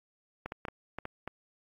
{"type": "clicks", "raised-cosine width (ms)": 0.5, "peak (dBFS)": -22, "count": 7, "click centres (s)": [0.46, 0.521, 0.652, 0.684, 0.986, 1.054, 1.276], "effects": ["AAC 64 kbps"]}